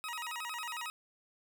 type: tone with vibrato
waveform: 20% pulse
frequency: 1098 Hz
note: C#6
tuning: 17 cents flat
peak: -33 dBFS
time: 0.04-0.9 s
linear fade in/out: 0 ms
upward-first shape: square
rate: 11 Hz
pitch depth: 250 cents each way
effects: none